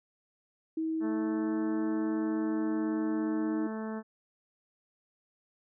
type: tone with pitch glide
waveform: sine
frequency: 320.3 to 315.5 Hz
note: E4 to D#4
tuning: -50 to +24 cents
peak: -29 dBFS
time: 0.77-3.67 s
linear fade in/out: 5 ms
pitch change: -26 cents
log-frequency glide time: 2.02-3.28 s
type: harmonic tone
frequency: 219.3 Hz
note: A3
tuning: 6 cents flat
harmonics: 1 / 2 / 3 / 4 / 5 / 6 / 7 / 8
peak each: -35 / -41 / -45 / -47 / -49 / -51 / -52 / -53 dBFS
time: 1-4.03 s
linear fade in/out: 50 ms
effects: none